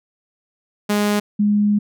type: tone pair in turn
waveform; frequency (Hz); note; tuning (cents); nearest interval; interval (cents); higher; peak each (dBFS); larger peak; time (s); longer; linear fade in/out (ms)
sawtooth / sine; 207.1 / 207.1; G#3 / G#3; -5 / -5; unison; 0; neither; -12 / -13; first; 0.89-1.2 / 1.39-1.79; second; 10
effects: none